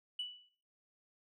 sine tone with exponential decay, 2960 Hz, F#7, in tune, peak -33 dBFS, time 0.19-0.49 s, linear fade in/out 5 ms, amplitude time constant 65 ms, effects noise-tail reverb RT60 0.6 s tail -21 dB re dry + tanh soft clip ceiling -32 dBFS

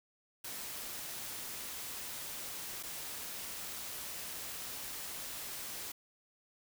white noise with dropouts, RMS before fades -43 dBFS, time 0.44-5.92 s, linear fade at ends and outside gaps 5 ms, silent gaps 2.829-2.833 s, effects none

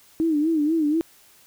sine tone with vibrato, 311.1 Hz, D#4, in tune, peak -18 dBFS, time 0.2-1.01 s, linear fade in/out 0 ms, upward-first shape sine, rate 4.1 Hz, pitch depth 110 cents each way, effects white hiss -54 dBFS RMS until 1.46 s

